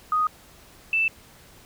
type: tone pair in turn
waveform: sine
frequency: 1244.5 / 2650 Hz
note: D#6 / E7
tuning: 0 / +9 cents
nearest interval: octave + minor second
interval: 1309 cents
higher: second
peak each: -19 dBFS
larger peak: neither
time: 0.12-0.27 / 0.93-1.08 s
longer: neither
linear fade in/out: 2 ms
effects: pink hiss -51 dBFS RMS until 1.65 s